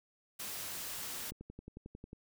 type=noise; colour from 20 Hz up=white; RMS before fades=-42 dBFS; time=0.39-1.31 s; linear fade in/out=10 ms
type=click train; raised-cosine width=3 ms; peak=-34 dBFS; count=10; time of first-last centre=1.32-2.131 s; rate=11.1 Hz
effects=none